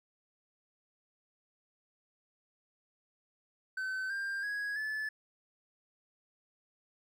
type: tone with pitch steps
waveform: triangle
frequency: 1527 / 1592.8 / 1661.4 / 1732.9 Hz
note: G6 / G6 / G#6 / A6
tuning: -46 / +27 / 0 / -27 cents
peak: -32 dBFS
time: 3.77-5.09 s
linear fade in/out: 5 ms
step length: 330 ms
effects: none